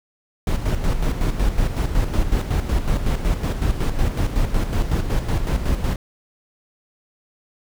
brown noise with tremolo, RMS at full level -18 dBFS, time 0.47-5.96 s, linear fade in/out 2 ms, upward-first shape square, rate 5.4 Hz, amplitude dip 55%, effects none

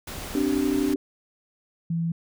pink noise, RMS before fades -36 dBFS, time 0.07-0.94 s, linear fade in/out 5 ms
sine chord, C suspended second, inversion none, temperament equal with one note detuned, 261.6 / 293.7 / 385.5 Hz, C4 / D4 / G4, 0 / 0 / -29 cents, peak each -26 / -23 / -28 dBFS, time 0.35-0.96 s, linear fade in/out 2 ms
sine tone, 166.6 Hz, E3, 19 cents sharp, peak -23 dBFS, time 1.9-2.12 s, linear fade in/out 5 ms
effects none

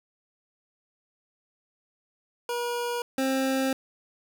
25% pulse tone pair in turn, 480 / 265.6 Hz, B4 / C4, -49 / +26 cents, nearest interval minor seventh, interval 1025 cents, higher first, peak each -24 / -20 dBFS, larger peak second, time 2.49-3.02 / 3.18-3.73 s, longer second, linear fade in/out 2 ms, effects none

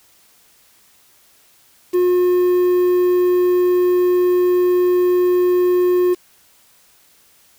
triangle tone with quantisation, 359.1 Hz, F4, 48 cents sharp, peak -10 dBFS, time 1.93-6.15 s, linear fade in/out 20 ms, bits 6, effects white hiss -53 dBFS RMS until 7.58 s

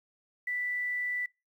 sine tone with quantisation, 1975.5 Hz, B6, in tune, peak -30 dBFS, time 0.47-1.26 s, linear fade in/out 5 ms, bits 10, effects noise-tail reverb RT60 0.3 s tail -26 dB re dry

